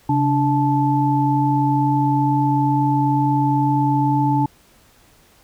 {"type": "tone cluster", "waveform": "sine", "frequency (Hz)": [135.9, 291.4, 872], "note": ["C#3", "D4", "A5"], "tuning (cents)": [-34, -13, -16], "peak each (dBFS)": -19, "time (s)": [0.09, 4.46], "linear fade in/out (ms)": 5, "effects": ["pink hiss -53 dBFS RMS until 5.43 s"]}